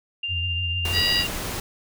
sine tone with tremolo, 2794 Hz, F7, in tune, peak -24 dBFS, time 0.23-1.27 s, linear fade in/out 5 ms, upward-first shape triangle, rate 15 Hz, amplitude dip 30%
sine tone with vibrato, 87.31 Hz, F2, in tune, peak -26 dBFS, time 0.28-1.04 s, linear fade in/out 50 ms, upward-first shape sine, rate 6.6 Hz, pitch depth 72 cents each way
pink noise, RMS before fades -30 dBFS, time 0.85-1.6 s, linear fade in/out 2 ms
harmonic tone, 962 Hz, B5, 46 cents flat, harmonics 2 / 3 / 4 / 5, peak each -28 / -25 / -29 / -23 dBFS, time 0.92-1.25 s, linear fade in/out 50 ms
effects none

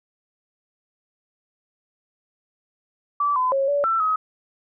sine tone with pitch steps, 1158 / 1015 / 545 / 573 / 1337 / 1269 Hz, D6 / B5 / C#5 / D5 / E6 / D#6, -25 / +47 / -29 / -43 / +24 / +34 cents, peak -18 dBFS, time 3.2-4.16 s, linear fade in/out 5 ms, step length 160 ms, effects none

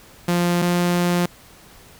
sawtooth tone pair in turn, 174.61 / 175.72 Hz, F3 / F3, 0 / +11 cents, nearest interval unison, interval 11 cents, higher second, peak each -13 dBFS, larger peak neither, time 0.28-0.62 / 0.62-1.26 s, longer second, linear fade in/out 5 ms, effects pink hiss -47 dBFS RMS until 1.99 s

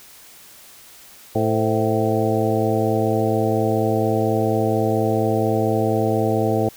harmonic tone with a mistuned harmonic, 110 Hz, A2, in tune, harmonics 1 / 2 / 3 / 4 / 5 / 6 / 7, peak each -23 / -25 / -24 / -23 / -25 / -26 / -26 dBFS, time 1.35-6.69 s, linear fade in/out 5 ms, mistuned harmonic 5, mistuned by -83 cents, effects white hiss -45 dBFS RMS until 6.76 s

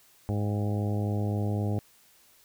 harmonic tone with a mistuned harmonic, 103.83 Hz, G#2, in tune, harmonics 1 / 2 / 3 / 4 / 5 / 6 / 7 / 8, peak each -27 / -33 / -37 / -39 / -41 / -43 / -44 / -45 dBFS, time 0.29-1.79 s, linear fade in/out 0 ms, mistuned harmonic 8, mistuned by -52 cents, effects white hiss -60 dBFS RMS until 2.44 s

